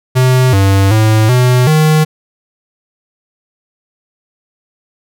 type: tone with pitch steps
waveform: square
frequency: 128.2 / 97.6 / 109.2 / 125.4 / 155.2 Hz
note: C3 / G2 / A2 / B2 / D#3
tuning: -35 / -7 / -13 / +27 / -4 cents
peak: -7 dBFS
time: 0.15-2.05 s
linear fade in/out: 20 ms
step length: 380 ms
effects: none